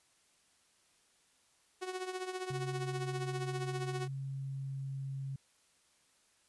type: tone with tremolo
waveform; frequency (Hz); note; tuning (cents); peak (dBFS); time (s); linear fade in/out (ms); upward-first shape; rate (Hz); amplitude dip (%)
sawtooth; 370; F#4; 0; -31; 1.81-4.08; 20; triangle; 15; 75
type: tone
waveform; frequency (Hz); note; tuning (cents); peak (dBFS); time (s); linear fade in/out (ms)
sine; 135.8; C#3; -35; -37; 2.5-5.36; 5
effects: white hiss -70 dBFS RMS until 6.48 s + resampled to 24000 Hz